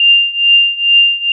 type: tone with tremolo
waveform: sine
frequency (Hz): 2794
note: F7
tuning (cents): 0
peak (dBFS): -3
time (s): 0-1.32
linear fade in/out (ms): 2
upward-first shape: triangle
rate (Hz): 2.3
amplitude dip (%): 90
effects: none